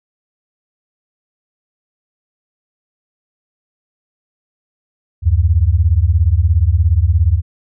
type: beating tone pair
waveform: sine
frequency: 74.9 / 91.9 Hz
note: D2 / F#2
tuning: +35 / -11 cents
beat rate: 17 Hz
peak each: -12 dBFS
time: 5.22-7.42 s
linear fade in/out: 50 ms
effects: none